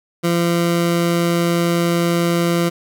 20% pulse tone, 171 Hz, F3, 36 cents flat, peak -10 dBFS, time 0.23-2.7 s, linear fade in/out 20 ms, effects none

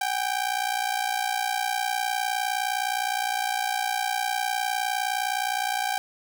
sawtooth ring-modulated tone, 784 Hz, G5, in tune, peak -18 dBFS, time 0.01-5.98 s, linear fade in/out 0 ms, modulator 29.8 Hz, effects none

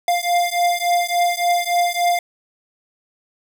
square beating tone pair, 698.5 / 702 Hz, F5 / F5, 0 / +9 cents, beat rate 3.5 Hz, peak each -20 dBFS, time 0.08-2.19 s, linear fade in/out 2 ms, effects none

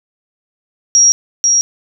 sine tone with echo, 5660 Hz, F8, 22 cents sharp, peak -5 dBFS, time 0.95-1.12 s, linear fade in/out 0 ms, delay 490 ms, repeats 1, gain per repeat -3 dB, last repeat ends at 1.61 s, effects none

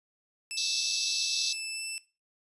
15% pulse tone with pitch glide, 2637 to 2655 Hz, E7 to E7, 0 to +12 cents, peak -27 dBFS, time 0.51-1.98 s, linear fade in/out 0 ms, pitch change +12 cents, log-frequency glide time 1.72-1.83 s
white band-pass noise, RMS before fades -31 dBFS, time 0.57-1.53 s, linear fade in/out 5 ms, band 3500 to 6200 Hz, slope 96 dB/octave
effects noise-tail reverb RT60 0.3 s tail -19 dB re dry + resampled to 24000 Hz

